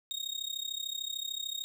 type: tone with amplitude modulation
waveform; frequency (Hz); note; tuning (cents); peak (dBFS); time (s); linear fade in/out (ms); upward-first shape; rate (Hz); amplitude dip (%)
35% pulse; 3729; A#7; 0; -29; 0.11-1.64; 0; sine; 33.4; 90
effects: none